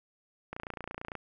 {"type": "click train", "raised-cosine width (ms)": 0.5, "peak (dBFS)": -23, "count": 19, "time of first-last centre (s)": [0.53, 1.153], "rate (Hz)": 28.9, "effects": []}